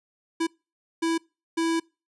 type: tone bursts at uneven times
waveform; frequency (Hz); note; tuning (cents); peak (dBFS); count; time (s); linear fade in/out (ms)
square; 329.6; E4; 0; -23; 3; 0.4-0.47 / 1.02-1.18 / 1.57-1.8; 10
effects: noise-tail reverb RT60 0.3 s tail -26 dB re dry + resampled to 24000 Hz